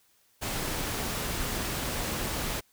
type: noise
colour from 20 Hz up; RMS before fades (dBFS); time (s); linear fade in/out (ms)
pink; -32; 0.41-2.61; 20
effects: white hiss -66 dBFS RMS until 2.72 s